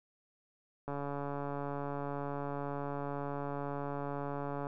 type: click train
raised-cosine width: 1 ms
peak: -25 dBFS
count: 539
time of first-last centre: 0.88-4.669 s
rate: 142 Hz
effects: none